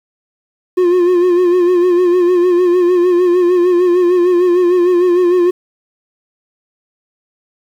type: tone with vibrato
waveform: triangle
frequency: 356.3 Hz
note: F4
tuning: 35 cents sharp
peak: -6 dBFS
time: 0.77-5.51 s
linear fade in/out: 10 ms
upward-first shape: sine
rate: 6.6 Hz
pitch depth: 51 cents each way
effects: 7-bit